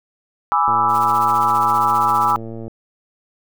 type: chord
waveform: sine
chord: E dominant seventh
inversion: first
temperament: equal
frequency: 830.6 / 987.8 / 1174.7 / 1318.5 Hz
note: G#5 / B5 / D6 / E6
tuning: 0 / 0 / 0 / 0 cents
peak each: -19 dBFS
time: 0.52-2.36 s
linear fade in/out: 0 ms
type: click train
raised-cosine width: 2 ms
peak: -19 dBFS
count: 227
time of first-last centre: 0.68-2.68 s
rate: 113 Hz
type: noise with tremolo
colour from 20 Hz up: white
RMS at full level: -36 dBFS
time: 0.88-2.37 s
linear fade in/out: 50 ms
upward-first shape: sine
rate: 15 Hz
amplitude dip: 70%
effects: none